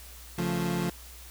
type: chord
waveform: 30% pulse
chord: Db augmented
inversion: none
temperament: equal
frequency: 138.59 / 174.61 / 220 Hz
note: Db3 / F3 / A3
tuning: 0 / 0 / 0 cents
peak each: -32 / -26 / -32 dBFS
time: 0.38-0.9 s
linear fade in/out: 5 ms
effects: added 60 Hz sine -47 dBFS peak until 1.3 s + white hiss -49 dBFS RMS until 1.3 s